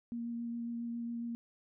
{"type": "tone with vibrato", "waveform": "sine", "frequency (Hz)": 234.7, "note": "A#3", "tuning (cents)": 12, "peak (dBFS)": -36, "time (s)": [0.12, 1.35], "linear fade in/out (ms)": 0, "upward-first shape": "sine", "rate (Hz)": 7.3, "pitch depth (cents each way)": 11, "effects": []}